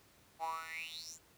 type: tone with high-pass filter sweep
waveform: 10% pulse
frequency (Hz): 161.7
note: E3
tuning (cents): -33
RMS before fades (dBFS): -43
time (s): 0.39-1.19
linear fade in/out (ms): 50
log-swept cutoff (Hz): 730 to 7500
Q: 9.8
effects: pink hiss -65 dBFS RMS until 1.37 s + high-pass 60 Hz 12 dB/octave